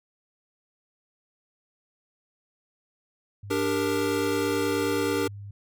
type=tone; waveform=sine; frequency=101.1 Hz; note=G#2; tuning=46 cents flat; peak=-37 dBFS; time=3.43-5.51 s; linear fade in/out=5 ms
type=chord; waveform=square; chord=G minor; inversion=second; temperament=equal with one note detuned; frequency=293.7 / 396.8 / 466.2 Hz; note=D4 / G4 / Bb4; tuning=0 / +21 / 0 cents; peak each=-29 dBFS; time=3.5-5.28 s; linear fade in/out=10 ms
effects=none